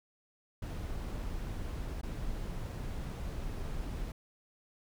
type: noise with dropouts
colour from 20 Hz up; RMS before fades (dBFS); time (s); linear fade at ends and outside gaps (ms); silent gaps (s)
brown; -38; 0.62-4.12; 5; 2.014-2.031
effects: none